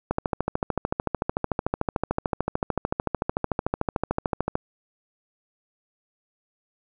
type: click train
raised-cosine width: 1 ms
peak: -9 dBFS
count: 61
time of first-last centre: 0.11-4.554 s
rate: 13.5 Hz
effects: none